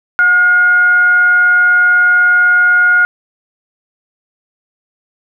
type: tone with frequency modulation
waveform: sine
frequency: 1432 Hz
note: F6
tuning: 43 cents sharp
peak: -6 dBFS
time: 0.19-3.05 s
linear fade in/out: 0 ms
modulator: 695 Hz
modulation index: 0.2
effects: none